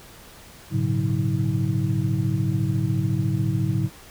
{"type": "tone cluster", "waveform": "sine", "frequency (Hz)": [105.3, 119.3, 139.3, 183.8, 320.8], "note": ["G#2", "A#2", "C#3", "F#3", "E4"], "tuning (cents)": [24, 41, 9, -11, -47], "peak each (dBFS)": [-25, -28, -24, -28, -31], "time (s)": [0.7, 3.9], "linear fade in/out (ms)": 50, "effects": ["pink hiss -46 dBFS RMS until 4.1 s"]}